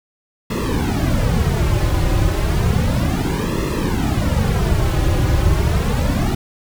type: noise with flanger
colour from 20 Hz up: brown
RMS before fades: -17 dBFS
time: 0.5-6.35 s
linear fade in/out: 5 ms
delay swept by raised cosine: 1.3 to 4.5 ms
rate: 0.32 Hz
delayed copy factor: -0.85
effects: none